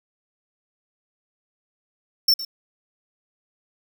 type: tone with echo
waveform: square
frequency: 5410 Hz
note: E8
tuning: 44 cents sharp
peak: -14 dBFS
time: 2.28-2.34 s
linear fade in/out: 5 ms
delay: 110 ms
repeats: 1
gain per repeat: -15 dB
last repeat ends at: 2.45 s
effects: 8-bit